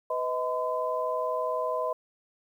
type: tone cluster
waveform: sine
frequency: 500 / 632 / 1017 Hz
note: B4 / D#5 / C6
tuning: +21 / +27 / -50 cents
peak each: -32 / -30 / -31 dBFS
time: 0.1-1.93 s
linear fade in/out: 5 ms
effects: 10-bit